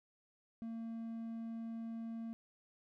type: tone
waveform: triangle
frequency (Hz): 227.7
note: A#3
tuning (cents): -40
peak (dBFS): -39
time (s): 0.62-2.33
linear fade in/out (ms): 0
effects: none